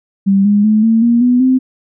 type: tone with pitch steps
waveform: sine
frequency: 196 / 205.3 / 215 / 225.1 / 235.8 / 246.9 / 258.6 Hz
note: G3 / G#3 / A3 / A3 / A#3 / B3 / C4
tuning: 0 / -20 / -40 / +40 / +20 / 0 / -20 cents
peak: -7 dBFS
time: 0.26-1.59 s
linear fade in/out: 20 ms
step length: 190 ms
effects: none